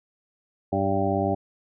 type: harmonic tone with a mistuned harmonic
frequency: 98 Hz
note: G2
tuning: in tune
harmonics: 1 / 2 / 3 / 4 / 6 / 7 / 8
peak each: -29 / -29 / -29 / -29 / -29 / -29 / -29 dBFS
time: 0.72-1.35 s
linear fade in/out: 10 ms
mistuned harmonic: 6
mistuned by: -28 cents
effects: none